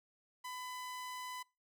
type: tone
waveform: sawtooth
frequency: 1003 Hz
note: B5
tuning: 26 cents sharp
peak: -39 dBFS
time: 0.44-1.43 s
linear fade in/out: 10 ms
effects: noise-tail reverb RT60 0.3 s tail -25 dB re dry